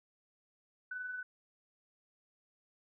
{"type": "tone with amplitude modulation", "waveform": "sine", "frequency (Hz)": 1497, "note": "F#6", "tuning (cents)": 20, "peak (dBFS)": -37, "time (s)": [0.91, 1.23], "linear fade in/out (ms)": 5, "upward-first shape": "sine", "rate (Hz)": 22.1, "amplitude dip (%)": 40, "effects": []}